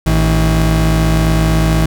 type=tone pair together; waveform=35% pulse; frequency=55.73 / 160 Hz; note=A1 / D#3; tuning=+23 / +49 cents; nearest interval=octave + tritone; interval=1826 cents; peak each=-11 dBFS; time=0.06-1.86 s; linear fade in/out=5 ms; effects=none